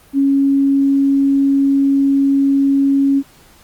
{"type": "tone", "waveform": "sine", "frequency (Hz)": 276, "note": "C#4", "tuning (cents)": -7, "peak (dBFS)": -10, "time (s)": [0.13, 3.23], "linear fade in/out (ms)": 50, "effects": ["pink hiss -47 dBFS RMS until 3.63 s", "Opus 32 kbps"]}